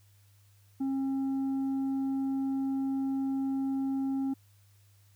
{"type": "tone with tanh clipping", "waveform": "sine", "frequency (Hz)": 269.6, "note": "C#4", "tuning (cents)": -48, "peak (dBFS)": -29, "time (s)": [0.8, 4.34], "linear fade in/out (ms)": 10, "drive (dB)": 4, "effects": ["added 100 Hz sine -59 dBFS peak until 5.15 s", "white hiss -68 dBFS RMS until 5.15 s"]}